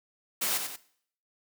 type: noise with echo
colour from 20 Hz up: white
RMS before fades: -29 dBFS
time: 0.41-0.58 s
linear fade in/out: 10 ms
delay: 92 ms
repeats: 2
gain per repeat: -6 dB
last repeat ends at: 0.764 s
effects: noise-tail reverb RT60 0.6 s tail -18 dB re dry + high-pass 200 Hz 12 dB/octave